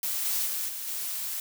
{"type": "noise with level steps", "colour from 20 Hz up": "blue", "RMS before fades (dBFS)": [-30, -28, -31, -36, -33], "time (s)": [0.03, 1.4], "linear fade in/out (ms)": 2, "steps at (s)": [0.25, 0.46, 0.68, 0.87], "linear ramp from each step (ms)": 10, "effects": []}